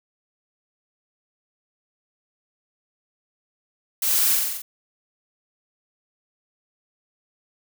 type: noise with echo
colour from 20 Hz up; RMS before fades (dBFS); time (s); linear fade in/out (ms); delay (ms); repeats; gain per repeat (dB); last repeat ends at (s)
blue; -23; 4.02-4.35; 5; 45; 6; -2; 4.62
effects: none